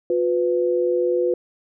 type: tone pair together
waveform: sine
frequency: 358 / 498.1 Hz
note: F4 / B4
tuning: +43 / +15 cents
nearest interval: tritone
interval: 572 cents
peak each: -20 dBFS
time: 0.1-1.34 s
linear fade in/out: 2 ms
effects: none